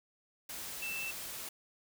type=tone in noise; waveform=sine; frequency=2661 Hz; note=E7; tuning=16 cents sharp; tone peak=-37 dBFS; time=0.82-1.11 s; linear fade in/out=5 ms; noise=white; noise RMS=-43 dBFS; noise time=0.49-1.49 s; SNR=+3 dB; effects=none